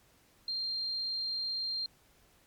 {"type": "tone", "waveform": "sine", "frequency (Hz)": 4186, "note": "C8", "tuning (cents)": 0, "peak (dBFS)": -32, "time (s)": [0.48, 1.86], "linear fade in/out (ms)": 2, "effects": ["pink hiss -65 dBFS RMS until 2.46 s", "MP3 96 kbps"]}